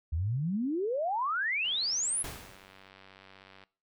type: exponential sweep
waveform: sine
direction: up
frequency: 73.42 to 11175 Hz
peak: -28 dBFS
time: 0.12-2.23 s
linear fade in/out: 10 ms
type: click train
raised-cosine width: 0.3 ms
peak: -36 dBFS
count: 192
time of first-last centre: 1.65-3.638 s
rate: 96.1 Hz
type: noise with exponential decay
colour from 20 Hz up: pink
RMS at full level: -38 dBFS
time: 2.24-2.89 s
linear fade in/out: 1 ms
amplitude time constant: 140 ms
effects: noise-tail reverb RT60 0.4 s tail -21 dB re dry